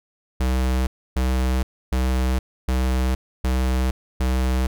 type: tone bursts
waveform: square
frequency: 64 Hz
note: C2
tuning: 38 cents flat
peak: -19 dBFS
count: 6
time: 0.4-4.67 s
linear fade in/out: 5 ms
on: 470 ms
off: 290 ms
effects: none